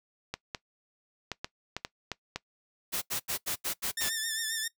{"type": "clicks", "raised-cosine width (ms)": 0.2, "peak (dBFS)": -16, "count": 8, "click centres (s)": [0.34, 0.548, 1.317, 1.445, 1.766, 1.849, 2.117, 2.36]}
{"type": "noise bursts", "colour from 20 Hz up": "white", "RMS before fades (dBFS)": -32, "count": 7, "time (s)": [2.92, 4.099], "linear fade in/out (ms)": 20, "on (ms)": 99, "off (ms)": 81}
{"type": "tone with vibrato", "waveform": "10% pulse", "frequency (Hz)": 1785, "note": "A6", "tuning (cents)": 24, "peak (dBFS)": -22, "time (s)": [3.97, 4.68], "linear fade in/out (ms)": 5, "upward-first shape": "triangle", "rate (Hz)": 7.5, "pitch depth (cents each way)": 62}
{"effects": ["noise-tail reverb RT60 0.1 s tail -20 dB re dry"]}